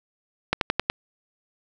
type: slowing click train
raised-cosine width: 0.3 ms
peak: -4 dBFS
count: 5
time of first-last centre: 0.53-0.9 s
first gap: 82 ms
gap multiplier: 1.08
effects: none